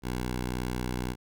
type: tone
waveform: 10% pulse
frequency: 61.9 Hz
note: B1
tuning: 5 cents sharp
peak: -22 dBFS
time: 0.02-1.16 s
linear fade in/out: 50 ms
effects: none